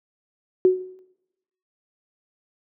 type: tone with exponential decay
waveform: sine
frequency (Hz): 370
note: F#4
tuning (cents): 0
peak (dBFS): -9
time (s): 0.65-0.99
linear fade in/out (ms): 0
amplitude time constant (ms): 72
effects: noise-tail reverb RT60 0.9 s tail -20 dB re dry + high-pass 200 Hz 12 dB/octave